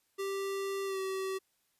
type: tone with pitch glide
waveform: square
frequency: 392 to 382.4 Hz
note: G4 to G4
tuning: 0 to -43 cents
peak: -34 dBFS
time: 0.18-1.39 s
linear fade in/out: 20 ms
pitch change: -43 cents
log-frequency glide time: 0.85-0.99 s
effects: white hiss -75 dBFS RMS until 1.79 s + resampled to 32000 Hz